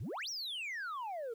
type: exponential two-way sweep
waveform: sine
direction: up then down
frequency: 84 to 5940 to 438.1 Hz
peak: -35 dBFS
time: 0-1.34 s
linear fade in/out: 10 ms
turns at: 0.29 s
effects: tanh soft clip ceiling -37 dBFS + 11-bit